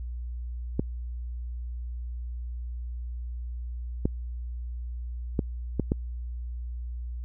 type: clicks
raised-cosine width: 3 ms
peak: -11 dBFS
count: 5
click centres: 0.795 / 4.055 / 5.392 / 5.797 / 5.919 s
effects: added 60 Hz sine -32 dBFS peak until 7.24 s